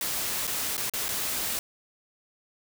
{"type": "noise with dropouts", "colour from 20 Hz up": "white", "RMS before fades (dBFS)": -30, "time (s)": [0.01, 1.59], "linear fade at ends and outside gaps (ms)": 1, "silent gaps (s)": [[0.47, 0.476], [0.768, 0.778], [0.897, 0.936], [1.083, 1.089]], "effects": []}